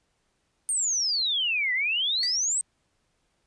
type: exponential two-way sweep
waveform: sine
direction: down then up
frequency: 9000 to 1940 to 8360 Hz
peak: -23 dBFS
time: 0.69-2.61 s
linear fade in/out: 0 ms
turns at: 1.73 s
type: tone with exponential decay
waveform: sawtooth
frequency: 1975.5 Hz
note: B6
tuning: in tune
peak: -27 dBFS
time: 2.23-2.41 s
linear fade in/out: 1 ms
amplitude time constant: 39 ms
effects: pink hiss -72 dBFS RMS until 3.46 s + resampled to 22050 Hz